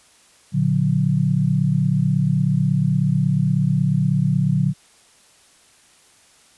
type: chord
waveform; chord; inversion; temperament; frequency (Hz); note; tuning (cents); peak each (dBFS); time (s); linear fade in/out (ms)
sine; Bb augmented; none; just; 116.54 / 145.68 / 182.1; Bb2 / D3 / F#3; 0 / -14 / -27; -23 / -18 / -20; 0.52-4.74; 50
effects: white hiss -53 dBFS RMS until 6.57 s + resampled to 24000 Hz